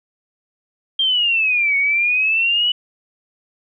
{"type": "exponential two-way sweep", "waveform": "sine", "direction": "down then up", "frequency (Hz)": [3208, 2214, 2974], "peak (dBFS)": -14, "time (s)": [0.99, 2.72], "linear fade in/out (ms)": 5, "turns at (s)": 1.77, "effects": []}